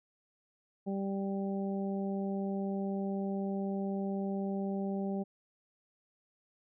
harmonic tone, 196 Hz, G3, in tune, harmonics 1 / 2 / 3 / 4, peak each -33 / -39 / -43 / -45 dBFS, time 0.86-5.24 s, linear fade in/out 20 ms, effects none

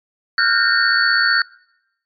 sine tone cluster, 1389 / 1465 / 1582 / 1826 / 4455 Hz, F6 / F#6 / G6 / A#6 / C#8, -10 / -18 / +15 / -36 / +8 cents, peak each -19 dBFS, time 0.38-1.42 s, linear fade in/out 2 ms, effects noise-tail reverb RT60 0.9 s tail -25 dB re dry + MP3 64 kbps

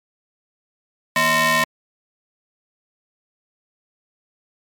sawtooth ring-modulated tone, 400.5 Hz, G4, 37 cents sharp, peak -8 dBFS, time 1.16-1.64 s, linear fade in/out 2 ms, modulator 1440 Hz, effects MP3 96 kbps

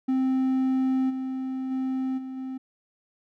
triangle tone with level steps, 261.6 Hz, C4, in tune, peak -19 / -26 / -23 / -31 / -29 dBFS, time 0.08-2.58 s, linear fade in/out 10 ms, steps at 1.09 / 1.7 / 2.17 / 2.36 s, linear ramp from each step 20 ms, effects none

